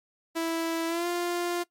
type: tone with pitch glide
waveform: sawtooth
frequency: 329.6 to 349.2 Hz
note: E4 to F4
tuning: 0 to 0 cents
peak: -23 dBFS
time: 0.35-1.64 s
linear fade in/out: 20 ms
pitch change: +100 cents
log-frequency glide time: 0.87-1.07 s
effects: noise-tail reverb RT60 0.1 s tail -20 dB re dry + MP3 64 kbps